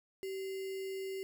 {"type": "tone with sample-and-hold", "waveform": "sine", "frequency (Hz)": 384.6, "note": "G4", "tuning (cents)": -33, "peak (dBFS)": -37, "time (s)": [0.23, 1.23], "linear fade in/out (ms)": 0, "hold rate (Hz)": 2450, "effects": []}